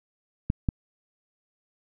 clicks, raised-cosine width 5 ms, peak -11 dBFS, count 2, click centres 0.501 / 0.688 s, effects none

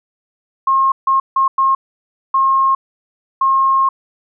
sine tone bursts at uneven times, 1074 Hz, C6, 45 cents sharp, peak -10 dBFS, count 6, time 0.67-0.92 / 1.07-1.2 / 1.36-1.48 / 1.58-1.75 / 2.34-2.75 / 3.41-3.89 s, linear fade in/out 5 ms, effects none

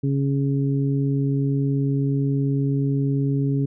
harmonic tone, 138.59 Hz, C#3, in tune, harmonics 1 / 2 / 3, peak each -20 / -24 / -31 dBFS, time 0.03-3.66 s, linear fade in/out 10 ms, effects none

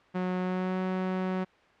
sawtooth tone with pitch glide, 182.9 to 186.1 Hz, F#3 to F#3, -20 to +10 cents, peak -24 dBFS, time 0.14-1.45 s, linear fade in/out 20 ms, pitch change +30 cents, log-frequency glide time 0.4-0.79 s, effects white hiss -59 dBFS RMS until 1.8 s + low-pass 2000 Hz 12 dB/octave

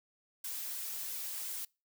blue noise with flanger, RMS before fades -40 dBFS, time 0.44-1.65 s, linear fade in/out 5 ms, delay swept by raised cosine 1.9 to 3.8 ms, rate 2.9 Hz, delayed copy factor +0.55, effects noise-tail reverb RT60 0.3 s tail -26 dB re dry

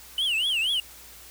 triangle tone with vibrato, 2960 Hz, F#7, in tune, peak -21 dBFS, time 0.18-0.8 s, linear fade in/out 2 ms, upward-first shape triangle, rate 4.2 Hz, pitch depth 260 cents each way, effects added 60 Hz sine -55 dBFS peak until 1.3 s + white hiss -47 dBFS RMS until 1.3 s

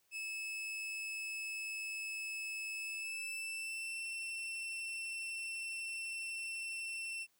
40% pulse tone with pitch glide, 2601 to 2694 Hz, E7 to E7, -24 to +37 cents, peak -39 dBFS, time 0.11-7.27 s, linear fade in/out 50 ms, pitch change +61 cents, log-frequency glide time 2.72-4.07 s, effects white hiss -75 dBFS RMS until 7.39 s + high-pass 80 Hz 12 dB/octave

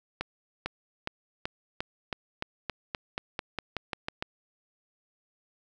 accelerating click train, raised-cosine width 0.3 ms, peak -15 dBFS, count 16, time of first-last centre 0.21-4.225 s, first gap 450 ms, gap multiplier 0.92, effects none

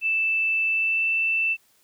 sine tone with pitch glide, 2644 to 2661 Hz, E7 to E7, +5 to +16 cents, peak -20 dBFS, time 0.01-1.57 s, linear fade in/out 50 ms, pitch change +11 cents, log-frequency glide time 0.68-1.06 s, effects white hiss -62 dBFS RMS until 1.83 s

